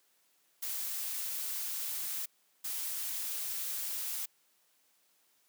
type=noise bursts at uneven times; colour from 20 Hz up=blue; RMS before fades=-37 dBFS; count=2; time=0.62-2.26 / 2.64-4.26 s; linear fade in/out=10 ms; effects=white hiss -71 dBFS RMS until 5.48 s + high-pass 200 Hz 12 dB/octave